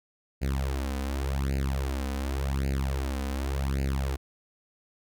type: tone with flanger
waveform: sawtooth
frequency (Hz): 67.7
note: C#2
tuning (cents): -40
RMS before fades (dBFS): -29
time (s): 0.41-4.17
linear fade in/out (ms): 20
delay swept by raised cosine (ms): 0.43 to 4.03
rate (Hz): 0.88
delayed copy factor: +1
effects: none